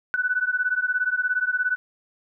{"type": "beating tone pair", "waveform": "sine", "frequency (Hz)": [1483, 1500], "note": ["F#6", "F#6"], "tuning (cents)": [4, 23], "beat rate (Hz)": 17, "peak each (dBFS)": [-24, -24], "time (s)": [0.14, 1.76], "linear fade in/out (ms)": 0, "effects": []}